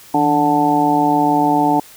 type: harmonic tone with a mistuned harmonic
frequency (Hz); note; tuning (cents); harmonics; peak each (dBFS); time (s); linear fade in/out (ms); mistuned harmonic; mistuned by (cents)
146.83; D3; 0; 1 / 2 / 3 / 4 / 5 / 6; -26 / -16 / -25 / -27 / -17 / -16; 0.14-1.8; 5; 1; +150
effects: white hiss -42 dBFS RMS until 1.96 s